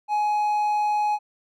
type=tone; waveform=triangle; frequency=839 Hz; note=G#5; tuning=17 cents sharp; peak=-18 dBFS; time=0.08-1.19 s; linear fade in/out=50 ms; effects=none